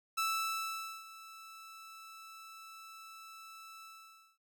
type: tone with ADSR envelope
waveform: sawtooth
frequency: 1318.5 Hz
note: E6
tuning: in tune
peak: -27 dBFS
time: 0.17-4.38 s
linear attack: 13 ms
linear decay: 850 ms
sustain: -19 dB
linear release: 550 ms
effects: none